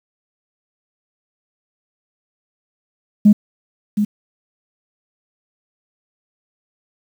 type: tone with echo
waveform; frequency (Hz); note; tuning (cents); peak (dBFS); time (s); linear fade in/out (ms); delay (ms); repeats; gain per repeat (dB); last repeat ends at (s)
sine; 208.2; G#3; +5; -4; 3.25-3.33; 10; 720; 1; -9; 4.05
effects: tanh soft clip ceiling -1 dBFS + 7-bit